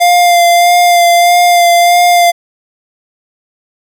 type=tone with vibrato; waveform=square; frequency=698.5 Hz; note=F5; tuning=in tune; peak=-5 dBFS; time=0-2.32 s; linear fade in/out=20 ms; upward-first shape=sine; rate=1.6 Hz; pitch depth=19 cents each way; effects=none